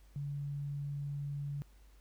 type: tone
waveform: sine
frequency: 142.7 Hz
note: D3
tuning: 49 cents flat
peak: -36 dBFS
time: 0.16-1.62 s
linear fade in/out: 0 ms
effects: added 50 Hz sine -57 dBFS peak until 2 s + pink hiss -69 dBFS RMS until 2 s